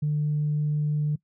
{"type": "tone", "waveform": "sine", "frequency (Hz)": 149.5, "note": "D3", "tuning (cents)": 31, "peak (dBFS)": -21, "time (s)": [0.02, 1.16], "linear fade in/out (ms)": 10, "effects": ["noise-tail reverb RT60 0.1 s tail -21 dB re dry", "tanh soft clip ceiling -18 dBFS"]}